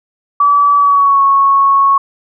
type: tone with pitch glide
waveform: sine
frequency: 1149 to 1103.5 Hz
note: D6 to C#6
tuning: -38 to -8 cents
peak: -6 dBFS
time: 0.4-1.98 s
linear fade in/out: 5 ms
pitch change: -70 cents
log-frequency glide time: 0.77-1.22 s
effects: none